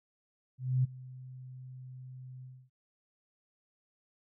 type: tone with ADSR envelope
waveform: sine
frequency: 128.4 Hz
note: C3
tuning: 32 cents flat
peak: -23 dBFS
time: 0.58-2.7 s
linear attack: 260 ms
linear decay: 16 ms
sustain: -21 dB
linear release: 270 ms
effects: none